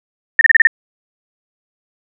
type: tone bursts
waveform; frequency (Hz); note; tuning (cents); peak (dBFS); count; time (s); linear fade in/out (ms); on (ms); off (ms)
sine; 1814; A#6; -48; -3; 6; 0.39-0.671; 2; 21; 31
effects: none